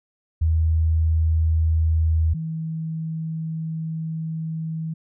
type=tone pair in turn; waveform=sine; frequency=80.3 / 160.6 Hz; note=E2 / E3; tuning=-45 / -45 cents; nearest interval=octave; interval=1200 cents; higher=second; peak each=-16 / -25 dBFS; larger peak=first; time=0.41-2.34 / 2.34-4.94 s; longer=second; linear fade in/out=10 ms; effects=none